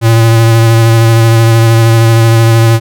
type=tone with vibrato; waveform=square; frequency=114.1 Hz; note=A#2; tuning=37 cents flat; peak=-4 dBFS; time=0.01-2.8 s; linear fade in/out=50 ms; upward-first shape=sine; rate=13 Hz; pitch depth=20 cents each way; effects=none